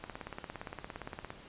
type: click train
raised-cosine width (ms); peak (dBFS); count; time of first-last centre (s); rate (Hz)
0.5; -25; 23; 0.04-1.304; 17.4
effects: pink hiss -53 dBFS RMS until 1.48 s + resampled to 8000 Hz